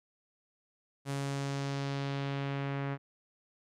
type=tone with low-pass filter sweep; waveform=sawtooth; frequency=139.1 Hz; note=C#3; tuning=6 cents sharp; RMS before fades=-35 dBFS; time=1.05-2.98 s; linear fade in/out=50 ms; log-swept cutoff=10000 to 1900 Hz; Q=1.3; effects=none